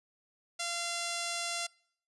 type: tone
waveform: 5% pulse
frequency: 688 Hz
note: F5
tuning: 26 cents flat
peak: -22 dBFS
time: 0.59-1.67 s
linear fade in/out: 10 ms
effects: noise-tail reverb RT60 0.6 s tail -25 dB re dry + resampled to 24000 Hz